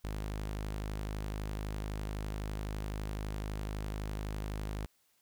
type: tone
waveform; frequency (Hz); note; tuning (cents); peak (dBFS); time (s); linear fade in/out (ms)
sawtooth; 51.91; G#1; 0; -32; 0.04-4.86; 0
effects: white hiss -72 dBFS RMS until 5.21 s